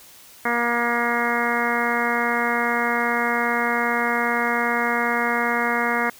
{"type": "harmonic tone", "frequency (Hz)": 237.5, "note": "A#3", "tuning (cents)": 33, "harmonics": [1, 2, 3, 4, 5, 6, 7, 8, 9], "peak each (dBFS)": [-28, -28, -28, -28, -28, -28, -28, -28, -28], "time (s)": [0.45, 6.1], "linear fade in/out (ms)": 5, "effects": ["white hiss -47 dBFS RMS until 6.19 s"]}